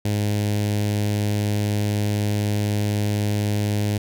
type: tone with notch filter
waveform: sawtooth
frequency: 104 Hz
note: G#2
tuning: 3 cents sharp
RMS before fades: -22 dBFS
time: 0.05-3.98 s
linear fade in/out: 5 ms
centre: 1200 Hz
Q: 0.87
effects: none